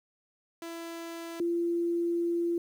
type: tone pair in turn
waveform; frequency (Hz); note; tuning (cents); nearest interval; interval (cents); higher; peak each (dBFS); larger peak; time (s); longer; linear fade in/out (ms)
sawtooth / sine; 334.1 / 341.9; E4 / F4; +23 / -37; unison; 40; second; -34 / -26; second; 0.62-1.4 / 1.4-2.58; second; 2
effects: 10-bit